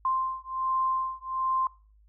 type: beating tone pair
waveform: sine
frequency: 1046.5 / 1047.8 Hz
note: C6 / C6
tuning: 0 / +2 cents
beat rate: 1.3 Hz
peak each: -29 dBFS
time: 0.05-1.67 s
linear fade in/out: 2 ms
effects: noise-tail reverb RT60 0.4 s tail -23 dB re dry + added 52 Hz sine -56 dBFS peak until 2.08 s